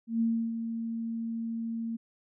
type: tone with ADSR envelope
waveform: sine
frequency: 228.4 Hz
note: A#3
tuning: 35 cents flat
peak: -23 dBFS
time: 0.07-1.97 s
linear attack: 140 ms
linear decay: 310 ms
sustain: -8 dB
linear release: 15 ms
effects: none